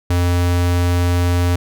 square tone, 88 Hz, F2, 14 cents sharp, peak -14 dBFS, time 0.1-1.56 s, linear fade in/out 5 ms, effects none

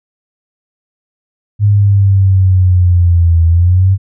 sine linear two-way sweep, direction down then up, 103.83 to 82.41 to 98 Hz, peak -5 dBFS, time 1.59-3.98 s, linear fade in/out 50 ms, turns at 3.46 s, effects none

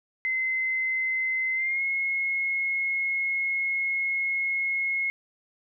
sine tone with pitch glide, 2058 to 2167 Hz, C7 to C#7, -29 to -40 cents, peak -24 dBFS, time 0.25-5.1 s, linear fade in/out 0 ms, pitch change +89 cents, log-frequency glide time 1.54-1.82 s, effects none

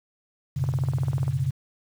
sine chord, F# suspended fourth, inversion none, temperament equal, 92.5 / 123.47 / 138.59 Hz, F#2 / B2 / C#3, 0 / 0 / 0 cents, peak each -31 / -27 / -25 dBFS, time 0.56-1.51 s, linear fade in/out 10 ms
click train, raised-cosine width 1 ms, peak -23 dBFS, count 14, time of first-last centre 0.64-1.28 s, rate 20.3 Hz
effects 8-bit

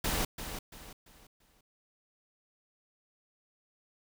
pink noise with echo, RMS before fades -31 dBFS, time 0.04-0.25 s, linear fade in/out 5 ms, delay 340 ms, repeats 4, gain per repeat -9 dB, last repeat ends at 1.61 s, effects none

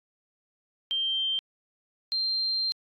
sine tone pair in turn, 3149 / 4164 Hz, G7 / C8, +7 / -9 cents, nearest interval perfect fourth, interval 484 cents, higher second, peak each -25 dBFS, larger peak neither, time 0.91-1.39 / 2.12-2.72 s, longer second, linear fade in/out 0 ms, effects AAC 48 kbps

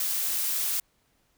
blue noise, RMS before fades -28 dBFS, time 0-0.8 s, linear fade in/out 2 ms, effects pink hiss -69 dBFS RMS until 1.37 s

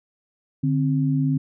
sine tone pair together, 147.1 / 264.5 Hz, D3 / C4, +3 / +19 cents, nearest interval minor seventh, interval 1016 cents, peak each -20 / -22 dBFS, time 0.63-1.38 s, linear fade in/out 10 ms, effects none

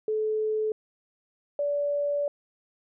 sine tone pair in turn, 432.5 / 577.3 Hz, A4 / D5, -30 / -30 cents, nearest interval perfect fourth, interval 500 cents, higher second, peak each -24 dBFS, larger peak neither, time 0.08-0.72 / 1.59-2.28 s, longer second, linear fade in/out 2 ms, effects none

